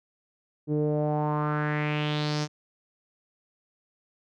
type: tone with low-pass filter sweep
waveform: sawtooth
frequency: 150 Hz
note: D3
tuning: 37 cents sharp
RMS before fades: -27 dBFS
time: 0.67-2.48 s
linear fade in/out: 50 ms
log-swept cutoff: 360 to 6000 Hz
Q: 3.6
effects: none